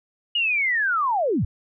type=linear sweep; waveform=sine; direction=down; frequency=2903 to 65.41 Hz; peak=-19 dBFS; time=0.35-1.45 s; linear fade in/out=5 ms; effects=none